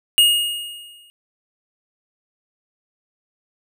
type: tone with exponential decay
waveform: square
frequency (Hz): 2860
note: F7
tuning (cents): +41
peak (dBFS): -9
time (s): 0.18-1.1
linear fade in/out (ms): 0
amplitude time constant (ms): 200
effects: none